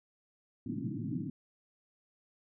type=band-pass noise; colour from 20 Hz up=pink; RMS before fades=-37 dBFS; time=0.66-1.3 s; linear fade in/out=5 ms; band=110 to 330 Hz; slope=96 dB/octave; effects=none